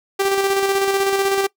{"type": "tone with tremolo", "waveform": "sawtooth", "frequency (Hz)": 392, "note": "G4", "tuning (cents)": 0, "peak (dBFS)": -11, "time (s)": [0.19, 1.47], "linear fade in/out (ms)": 10, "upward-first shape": "square", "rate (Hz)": 16, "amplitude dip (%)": 35, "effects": ["noise-tail reverb RT60 0.1 s tail -21 dB re dry"]}